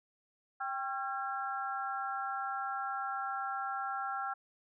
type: harmonic tone with a mistuned harmonic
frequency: 272.1 Hz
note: C#4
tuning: 32 cents flat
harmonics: 3 / 4 / 5 / 6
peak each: -38 / -46 / -37 / -45 dBFS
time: 0.6-4.34 s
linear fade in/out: 10 ms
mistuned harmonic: 3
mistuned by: -62 cents
effects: none